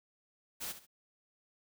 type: noise with echo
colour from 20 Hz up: white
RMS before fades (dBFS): -40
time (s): 0.6-0.73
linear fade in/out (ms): 20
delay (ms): 69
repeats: 2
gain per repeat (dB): -11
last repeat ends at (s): 0.868
effects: none